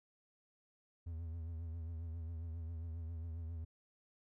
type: tone with vibrato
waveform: triangle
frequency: 82.41 Hz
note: E2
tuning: in tune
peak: -39 dBFS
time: 1.06-3.65 s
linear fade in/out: 10 ms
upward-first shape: triangle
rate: 7.4 Hz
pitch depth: 76 cents each way
effects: none